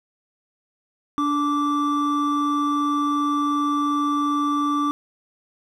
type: tone pair together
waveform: triangle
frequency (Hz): 291.2 / 1168.5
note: D4 / D6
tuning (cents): -15 / -9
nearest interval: 2 octaves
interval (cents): 2406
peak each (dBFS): -20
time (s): 1.18-4.91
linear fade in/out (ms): 0
effects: none